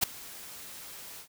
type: noise with ADSR envelope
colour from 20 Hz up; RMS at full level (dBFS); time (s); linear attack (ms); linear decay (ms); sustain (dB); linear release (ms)
white; -22; 0.01-1.28; 26; 4; -23; 89
effects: none